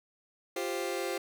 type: chord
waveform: sawtooth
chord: F suspended second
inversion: none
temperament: just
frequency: 349.2 / 392.9 / 523.8 Hz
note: F4 / G4 / C5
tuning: 0 / +4 / +2 cents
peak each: -32 dBFS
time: 0.56-1.18 s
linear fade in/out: 5 ms
effects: none